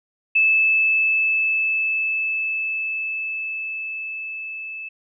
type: tone with level ramp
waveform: sine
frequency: 2619 Hz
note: E7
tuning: 12 cents flat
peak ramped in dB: -13 to -30 dBFS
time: 0.35-4.89 s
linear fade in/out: 10 ms
effects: none